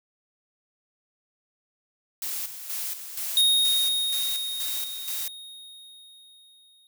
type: noise with tremolo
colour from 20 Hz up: blue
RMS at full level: -31 dBFS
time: 2.22-5.28 s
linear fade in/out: 2 ms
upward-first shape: square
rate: 2.1 Hz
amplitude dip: 60%
type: tone with exponential decay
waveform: square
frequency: 3729 Hz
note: A#7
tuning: in tune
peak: -17 dBFS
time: 3.37-6.87 s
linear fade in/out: 1 ms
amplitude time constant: 760 ms
effects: none

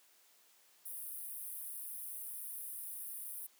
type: high-pass noise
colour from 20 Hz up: pink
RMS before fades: -45 dBFS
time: 0.85-3.47 s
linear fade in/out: 10 ms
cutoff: 9200 Hz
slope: 96 dB/octave
effects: white hiss -67 dBFS RMS until 3.59 s + high-pass 300 Hz 12 dB/octave

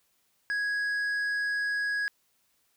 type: tone with tanh clipping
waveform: sine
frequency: 1661.2 Hz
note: G#6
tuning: in tune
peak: -28 dBFS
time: 0.5-2.08 s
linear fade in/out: 0 ms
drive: 6 dB
effects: white hiss -71 dBFS RMS until 2.76 s

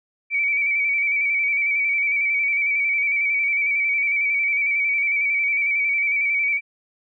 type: tone with vibrato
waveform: sine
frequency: 2292 Hz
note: D7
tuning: 43 cents flat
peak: -18 dBFS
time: 0.3-6.61 s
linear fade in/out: 50 ms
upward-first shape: square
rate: 11 Hz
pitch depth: 32 cents each way
effects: none

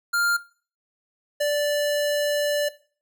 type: tone pair in turn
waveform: square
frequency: 1400 / 585.6 Hz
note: F6 / D5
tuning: +4 / -5 cents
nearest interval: octave + minor third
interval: 1509 cents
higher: first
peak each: -21 dBFS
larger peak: neither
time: 0.13-0.37 / 1.4-2.69 s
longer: second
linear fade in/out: 10 ms
effects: noise-tail reverb RT60 0.4 s tail -17 dB re dry

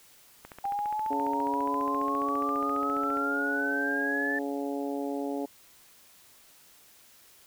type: click train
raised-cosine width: 0.5 ms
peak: -28 dBFS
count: 41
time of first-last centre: 0.45-3.171 s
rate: 14.7 Hz
type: exponential sweep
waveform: sine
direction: up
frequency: 795 to 1765 Hz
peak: -28 dBFS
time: 0.64-4.39 s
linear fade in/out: 5 ms
type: harmonic tone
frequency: 140.7 Hz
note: C#3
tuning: 26 cents sharp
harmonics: 2 / 3 / 4 / 5 / 6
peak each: -32 / -36 / -38 / -40 / -42 dBFS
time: 1.1-5.46 s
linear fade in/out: 10 ms
effects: white hiss -57 dBFS RMS until 7.46 s

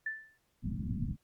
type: tone with exponential decay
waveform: sine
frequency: 1762 Hz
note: A6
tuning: 2 cents sharp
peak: -30 dBFS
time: 0.06-0.38 s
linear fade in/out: 5 ms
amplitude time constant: 68 ms
type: low-pass noise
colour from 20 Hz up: white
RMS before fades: -35 dBFS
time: 0.62-1.17 s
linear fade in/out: 50 ms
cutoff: 230 Hz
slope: 48 dB/octave
effects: pink hiss -75 dBFS RMS until 1.23 s + MP3 96 kbps

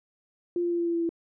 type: tone with pitch steps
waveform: sine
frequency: 348.8 / 346.4 / 344 / 341.6 / 339.3 / 336.9 / 334.6 Hz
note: F4 / F4 / F4 / F4 / F4 / E4 / E4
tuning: -2 / -14 / -26 / -38 / -50 / +38 / +26 cents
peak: -24 dBFS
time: 0.56-1.092 s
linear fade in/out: 2 ms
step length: 76 ms
effects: none

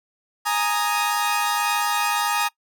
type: chord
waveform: sawtooth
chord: Ab suspended second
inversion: none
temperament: equal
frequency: 830.6 / 932.3 / 1244.5 Hz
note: Ab5 / Bb5 / Eb6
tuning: 0 / 0 / 0 cents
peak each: -21 dBFS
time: 0.45-2.49 s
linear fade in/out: 20 ms
effects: noise-tail reverb RT60 0.1 s tail -22 dB re dry

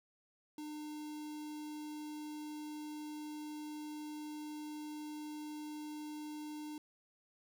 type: tone with notch filter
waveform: square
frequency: 302 Hz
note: D4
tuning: 48 cents sharp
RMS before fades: -45 dBFS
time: 0.58-6.78 s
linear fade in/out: 2 ms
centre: 1700 Hz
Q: 1.2
effects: none

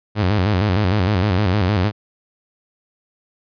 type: tone with vibrato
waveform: sawtooth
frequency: 98 Hz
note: G2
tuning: in tune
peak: -11 dBFS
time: 0.15-1.92 s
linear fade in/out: 50 ms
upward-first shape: square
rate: 6.5 Hz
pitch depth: 130 cents each way
effects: resampled to 11025 Hz

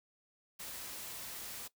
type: noise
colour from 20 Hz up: white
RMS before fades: -45 dBFS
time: 0.59-1.68 s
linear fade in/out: 10 ms
effects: noise-tail reverb RT60 0.1 s tail -18 dB re dry

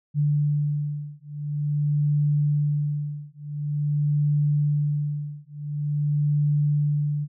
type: beating tone pair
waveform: sine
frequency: 146.83 / 147.3 Hz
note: D3 / D3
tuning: 0 / +6 cents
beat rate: 0.47 Hz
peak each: -24 dBFS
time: 0.14-7.28 s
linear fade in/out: 50 ms
effects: none

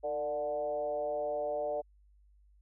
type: tone with frequency modulation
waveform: sine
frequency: 591 Hz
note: D5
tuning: 11 cents sharp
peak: -31 dBFS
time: 0.03-1.82 s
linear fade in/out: 20 ms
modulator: 140 Hz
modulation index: 0.93
effects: added 50 Hz sine -60 dBFS peak until 2.61 s

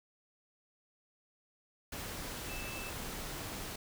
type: tone in noise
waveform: sine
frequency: 2637 Hz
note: E7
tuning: in tune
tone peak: -45 dBFS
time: 2.49-2.9 s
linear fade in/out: 5 ms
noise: pink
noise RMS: -42 dBFS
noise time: 1.92-3.76 s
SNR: -6 dB
effects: none

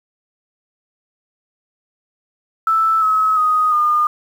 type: tone with pitch steps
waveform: sine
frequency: 1318.5 / 1283.2 / 1248.8 / 1215.4 Hz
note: E6 / E6 / D#6 / D#6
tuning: 0 / -47 / +6 / -41 cents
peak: -12 dBFS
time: 2.67-4.07 s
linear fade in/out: 2 ms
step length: 350 ms
effects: 7-bit

